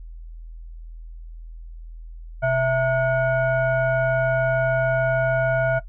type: tone with frequency modulation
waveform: sine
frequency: 659.3 Hz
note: E5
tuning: in tune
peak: -17 dBFS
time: 2.42-5.8 s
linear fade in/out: 20 ms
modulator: 787 Hz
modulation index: 0.91
effects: noise-tail reverb RT60 0.1 s tail -20 dB re dry + added 41 Hz sine -35 dBFS peak until 5.88 s